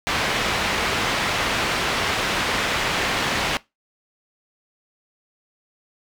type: low-pass noise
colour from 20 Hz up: white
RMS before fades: -23 dBFS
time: 0.07-3.57 s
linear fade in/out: 0 ms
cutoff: 2800 Hz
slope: 12 dB/octave
effects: noise-tail reverb RT60 0.2 s tail -20 dB re dry